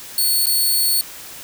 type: tone with dropouts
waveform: 5% pulse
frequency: 4416 Hz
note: C#8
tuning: 7 cents flat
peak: -8 dBFS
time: 0.18-1.01 s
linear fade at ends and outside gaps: 1 ms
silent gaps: 0.458-0.468 s
effects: white hiss -36 dBFS RMS until 1.43 s